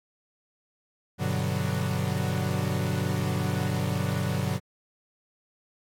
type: chord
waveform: 45% pulse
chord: G major seventh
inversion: none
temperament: equal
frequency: 98 / 123.47 / 146.83 / 185 Hz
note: G2 / B2 / D3 / F#3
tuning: 0 / 0 / 0 / 0 cents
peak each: -31 dBFS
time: 1.18-4.6 s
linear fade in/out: 50 ms
effects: AAC 64 kbps